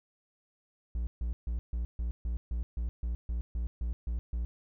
triangle tone bursts, 58.6 Hz, A#1, 10 cents sharp, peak -28 dBFS, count 14, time 0.95-4.45 s, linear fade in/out 0 ms, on 120 ms, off 140 ms, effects none

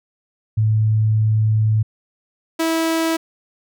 sine / sawtooth tone pair in turn, 108.8 / 326 Hz, A2 / E4, -19 / -19 cents, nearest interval octave + perfect fifth, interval 1900 cents, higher second, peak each -13 dBFS, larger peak neither, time 0.57-1.83 / 2.59-3.17 s, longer first, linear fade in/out 10 ms, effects none

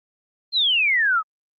sine exponential sweep, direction down, 4257 to 1234 Hz, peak -16 dBFS, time 0.52-1.23 s, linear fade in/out 50 ms, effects Opus 32 kbps

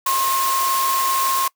sine tone in noise, 1069 Hz, C6, 37 cents sharp, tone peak -18 dBFS, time 0.06-1.48 s, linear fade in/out 5 ms, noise white, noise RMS -24 dBFS, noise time 0.06-1.48 s, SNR +3 dB, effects noise-tail reverb RT60 0.1 s tail -23 dB re dry + high-pass 400 Hz 12 dB/octave

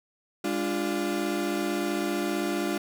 35% pulse chord, D diminished, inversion second, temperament equal with one note detuned, 203.7 / 293.7 / 349.2 Hz, Ab3 / D4 / F4, -33 / 0 / 0 cents, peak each -31 / -29 / -28 dBFS, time 0.44-2.78 s, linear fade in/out 5 ms, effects none

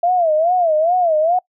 sine tone with vibrato, 670 Hz, E5, 28 cents sharp, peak -12 dBFS, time 0.03-1.39 s, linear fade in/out 5 ms, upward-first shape sine, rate 2.4 Hz, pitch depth 160 cents each way, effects noise-tail reverb RT60 0.1 s tail -24 dB re dry

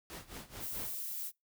pink noise with tremolo, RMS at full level -45 dBFS, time 0.1-0.94 s, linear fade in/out 0 ms, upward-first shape sine, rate 4.6 Hz, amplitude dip 85%
violet noise, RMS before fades -40 dBFS, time 0.59-1.32 s, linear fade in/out 50 ms
effects noise-tail reverb RT60 0.2 s tail -26 dB re dry

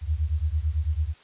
sine beating tone pair, 73 / 82 Hz, D2 / E2, -10 / -9 cents, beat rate 9 Hz, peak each -25 / -26 dBFS, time 0.01-1.14 s, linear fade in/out 50 ms, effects white hiss -54 dBFS RMS until 1.23 s + resampled to 8000 Hz

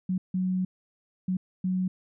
sine tone bursts at uneven times, 185 Hz, F#3, in tune, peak -24 dBFS, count 4, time 0.09-0.18 / 0.34-0.65 / 1.28-1.37 / 1.64-1.88 s, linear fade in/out 5 ms, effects none

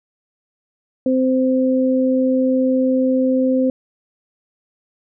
sine tone pair together, 259.2 / 518.4 Hz, C4 / C5, -16 / -16 cents, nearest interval octave, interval 1200 cents, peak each -15 / -18 dBFS, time 1.06-3.7 s, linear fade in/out 2 ms, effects none

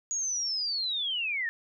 sine linear sweep, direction down, 6760 to 1760 Hz, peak -28 dBFS, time 0.11-1.49 s, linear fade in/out 0 ms, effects none

